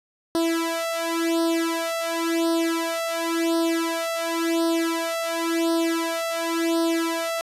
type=tone with flanger; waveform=sawtooth; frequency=331.7 Hz; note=E4; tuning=11 cents sharp; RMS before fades=-24 dBFS; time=0.35-7.41 s; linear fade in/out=0 ms; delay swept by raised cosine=0.21 to 1.51 ms; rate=0.93 Hz; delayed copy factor=+1; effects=resampled to 32000 Hz